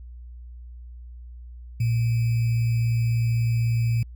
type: tone with sample-and-hold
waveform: sine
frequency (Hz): 116.3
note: A#2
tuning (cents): -4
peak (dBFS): -19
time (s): 1.8-4.03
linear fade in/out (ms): 5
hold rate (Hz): 2450
effects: added 60 Hz sine -38 dBFS peak until 4.15 s